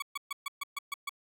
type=tone bursts; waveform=20% pulse; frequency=1127 Hz; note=C#6; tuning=28 cents sharp; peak=-28 dBFS; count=8; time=0-1.094 s; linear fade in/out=5 ms; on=23 ms; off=130 ms; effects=none